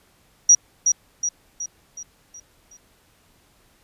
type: tone with echo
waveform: sine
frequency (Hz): 5770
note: F#8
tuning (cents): -44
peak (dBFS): -8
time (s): 0.49-0.55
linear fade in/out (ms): 5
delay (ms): 370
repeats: 6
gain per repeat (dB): -6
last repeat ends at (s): 2.77
effects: pink hiss -59 dBFS RMS until 3.83 s + resampled to 32000 Hz